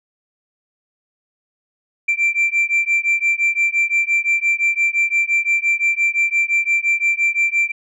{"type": "beating tone pair", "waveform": "sine", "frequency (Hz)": [2349, 2354.8], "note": ["D7", "D7"], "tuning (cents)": [0, 4], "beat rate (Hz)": 5.8, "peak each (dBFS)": -16, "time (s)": [2.08, 7.72], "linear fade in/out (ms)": 10, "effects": ["tanh soft clip ceiling -11 dBFS"]}